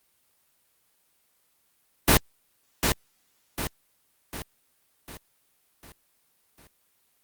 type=noise with echo; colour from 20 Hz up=pink; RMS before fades=-17 dBFS; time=2.08-2.17 s; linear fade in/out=0 ms; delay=750 ms; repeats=6; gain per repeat=-6 dB; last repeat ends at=6.67 s; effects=white hiss -68 dBFS RMS until 7.23 s + Opus 32 kbps